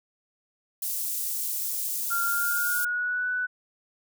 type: high-pass noise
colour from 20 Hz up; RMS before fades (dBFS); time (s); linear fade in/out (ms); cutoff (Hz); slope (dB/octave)
white; -30; 0.82-2.85; 5; 8100; 12
type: tone with pitch glide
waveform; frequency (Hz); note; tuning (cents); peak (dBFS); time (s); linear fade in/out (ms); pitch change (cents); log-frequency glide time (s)
sine; 1390 to 1489.8; F6 to F#6; -9 to +11; -25; 2.1-3.47; 20; +120; 2.24-3.28
effects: none